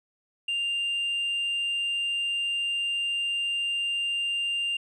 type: tone with tanh clipping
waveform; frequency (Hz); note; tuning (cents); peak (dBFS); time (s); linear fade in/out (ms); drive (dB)
sine; 2794; F7; 0; -26; 0.48-4.77; 5; 1
effects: none